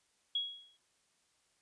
sine tone with exponential decay, 3322 Hz, G#7, in tune, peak -29 dBFS, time 0.35-0.77 s, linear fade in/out 5 ms, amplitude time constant 91 ms, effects white hiss -74 dBFS RMS until 1.61 s + resampled to 22050 Hz

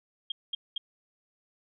sine tone bursts, 3230 Hz, G#7, 49 cents flat, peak -29 dBFS, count 3, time 0.3-0.78 s, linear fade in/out 5 ms, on 20 ms, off 210 ms, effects none

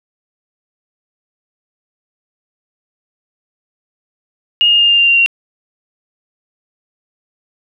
sine tone with pitch steps, 2852 / 2836 / 2819 / 2803 / 2787 / 2771 / 2755 Hz, F7 / F7 / F7 / F7 / F7 / F7 / F7, +36 / +26 / +16 / +6 / -4 / -14 / -24 cents, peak -7 dBFS, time 4.61-5.261 s, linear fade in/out 0 ms, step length 93 ms, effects none

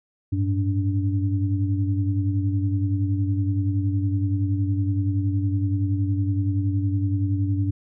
sine tone cluster, 98.2 / 108.9 / 288.8 Hz, G2 / A2 / D4, +4 / -17 / -29 cents, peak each -21 / -29 / -27 dBFS, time 0.32-7.71 s, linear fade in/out 10 ms, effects none

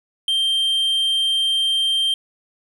triangle tone, 3160 Hz, G7, 13 cents sharp, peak -15 dBFS, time 0.28-2.14 s, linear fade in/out 2 ms, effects none

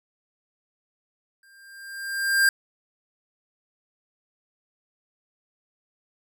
square tone with exponential growth, 1594 Hz, G6, 28 cents sharp, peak -15 dBFS, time 1.43-2.49 s, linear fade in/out 2 ms, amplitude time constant 230 ms, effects none

